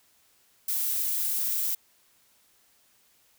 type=noise; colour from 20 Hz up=violet; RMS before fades=-28 dBFS; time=0.68-1.75 s; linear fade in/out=5 ms; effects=white hiss -64 dBFS RMS until 3.38 s